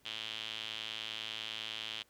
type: tone with band-pass filter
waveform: sawtooth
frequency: 110 Hz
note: A2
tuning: in tune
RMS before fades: -42 dBFS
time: 0.05-2.03 s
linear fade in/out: 10 ms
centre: 3200 Hz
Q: 5.5
effects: pink hiss -69 dBFS RMS until 2.09 s + high-pass 60 Hz 12 dB/octave